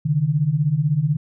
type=beating tone pair; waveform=sine; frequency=137.7 / 153.7 Hz; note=C#3 / D#3; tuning=-11 / -21 cents; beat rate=16 Hz; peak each=-21 / -18 dBFS; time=0.05-1.17 s; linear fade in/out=10 ms; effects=none